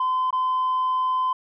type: tone with dropouts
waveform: sine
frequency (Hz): 1025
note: C6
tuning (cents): -36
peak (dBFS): -18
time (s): 0-1.33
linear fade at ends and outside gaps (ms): 5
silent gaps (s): 0.307-0.327
effects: tanh soft clip ceiling -18 dBFS

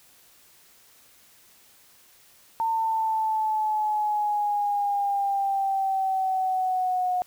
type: exponential sweep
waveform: sine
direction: down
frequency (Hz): 905 to 725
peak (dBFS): -22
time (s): 2.6-7.22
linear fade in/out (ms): 0
effects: white hiss -56 dBFS RMS until 7.26 s

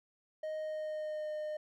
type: tone with pitch glide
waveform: triangle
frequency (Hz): 622.3 to 610.2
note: D#5 to D#5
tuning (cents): 0 to -34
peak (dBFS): -34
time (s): 0.43-1.57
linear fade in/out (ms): 5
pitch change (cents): -34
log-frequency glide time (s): 0.56-1.32
effects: none

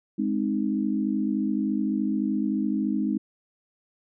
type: chord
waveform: sine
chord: Ab major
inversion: none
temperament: equal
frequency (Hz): 207.7 / 261.6 / 311.1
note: Ab3 / C4 / Eb4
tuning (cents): 0 / 0 / 0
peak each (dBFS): -26 / -28 / -28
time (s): 0.18-3.18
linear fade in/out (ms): 10
effects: none

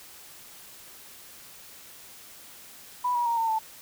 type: tone with pitch steps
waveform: sine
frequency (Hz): 987.8 / 960.2 / 933.4 / 907.4 / 882.1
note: B5 / B5 / A#5 / A#5 / A5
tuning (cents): 0 / -49 / +2 / -47 / +4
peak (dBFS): -23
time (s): 3.04-3.59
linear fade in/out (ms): 10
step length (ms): 110
effects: white hiss -48 dBFS RMS until 3.81 s

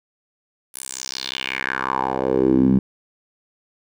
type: tone with band-pass filter sweep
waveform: 10% pulse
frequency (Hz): 65.5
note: C2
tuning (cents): +2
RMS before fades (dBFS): -21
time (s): 0.74-2.79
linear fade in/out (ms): 5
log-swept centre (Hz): 11000 to 190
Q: 3.6
effects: none

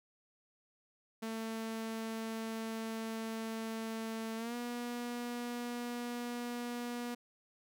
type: tone with pitch glide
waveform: sawtooth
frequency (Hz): 223.7 to 241.1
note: A3 to B3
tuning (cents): +29 to -41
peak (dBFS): -34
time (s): 1.22-7.15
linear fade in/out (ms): 10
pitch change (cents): +130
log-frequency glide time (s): 4.37-4.55
effects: none

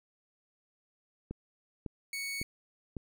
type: click train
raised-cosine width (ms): 3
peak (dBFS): -25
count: 4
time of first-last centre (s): 1.31-2.967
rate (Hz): 1.81
type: tone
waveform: sawtooth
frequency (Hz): 2223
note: C#7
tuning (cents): +4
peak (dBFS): -32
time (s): 2.13-2.43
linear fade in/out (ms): 2
effects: none

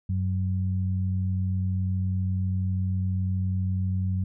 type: tone pair together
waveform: sine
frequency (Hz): 94.3 / 186.43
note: F#2 / F#3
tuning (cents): +33 / +13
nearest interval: octave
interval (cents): 1180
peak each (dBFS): -24 / -31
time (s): 0.09-4.24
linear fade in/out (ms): 5
effects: none

